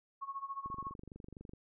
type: tone with tremolo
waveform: sine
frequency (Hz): 1098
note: C#6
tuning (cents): -17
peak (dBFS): -36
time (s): 0.21-0.94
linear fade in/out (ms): 20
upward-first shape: sine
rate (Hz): 14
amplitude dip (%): 85
type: click train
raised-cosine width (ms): 3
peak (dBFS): -36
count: 22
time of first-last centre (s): 0.66-1.535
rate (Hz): 24
effects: none